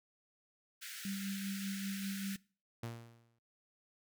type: high-pass noise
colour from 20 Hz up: pink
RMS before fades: -47 dBFS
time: 0.81-2.37 s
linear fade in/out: 20 ms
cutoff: 1400 Hz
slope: 96 dB/octave
type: tone with tremolo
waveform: sine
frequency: 196 Hz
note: G3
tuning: in tune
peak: -37 dBFS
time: 1.05-2.36 s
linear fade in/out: 2 ms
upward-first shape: sine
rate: 5.1 Hz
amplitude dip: 35%
type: tone with exponential decay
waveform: sawtooth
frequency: 116.6 Hz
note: A#2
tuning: 1 cent sharp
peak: -35 dBFS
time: 2.83-3.39 s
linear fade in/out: 5 ms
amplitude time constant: 120 ms
effects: noise-tail reverb RT60 0.4 s tail -23 dB re dry